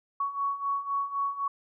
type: beating tone pair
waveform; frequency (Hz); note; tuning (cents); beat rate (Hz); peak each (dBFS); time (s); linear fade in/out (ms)
sine; 1115 / 1118.9; C#6 / C#6; +10 / +16; 3.9; -33 / -29; 0.2-1.48; 5
effects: none